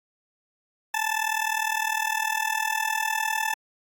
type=tone with amplitude modulation; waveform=20% pulse; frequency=877 Hz; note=A5; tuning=6 cents flat; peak=-16 dBFS; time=0.94-3.54 s; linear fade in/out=5 ms; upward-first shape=sine; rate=39.8 Hz; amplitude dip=80%; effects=Opus 48 kbps